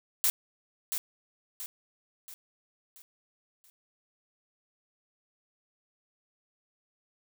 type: noise with echo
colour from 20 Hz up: blue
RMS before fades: -25 dBFS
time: 0.24-0.3 s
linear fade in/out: 0 ms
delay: 680 ms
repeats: 5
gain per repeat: -7 dB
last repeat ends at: 3.7 s
effects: none